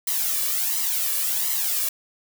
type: noise with flanger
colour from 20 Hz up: blue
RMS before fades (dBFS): -24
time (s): 0.07-1.89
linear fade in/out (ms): 5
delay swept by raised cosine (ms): 0.98 to 1.76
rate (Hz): 1.4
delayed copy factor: +0.8
effects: none